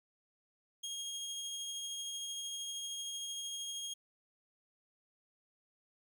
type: tone with tremolo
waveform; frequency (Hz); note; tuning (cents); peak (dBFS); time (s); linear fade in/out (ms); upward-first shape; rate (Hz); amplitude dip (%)
25% pulse; 3255; G#7; -36; -35; 0.83-3.94; 10; triangle; 13; 25
effects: none